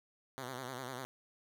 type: tone with vibrato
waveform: 5% pulse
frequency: 128.1 Hz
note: C3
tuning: 36 cents flat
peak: -30 dBFS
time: 0.38-1.05 s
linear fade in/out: 0 ms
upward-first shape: sine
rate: 10 Hz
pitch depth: 92 cents each way
effects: none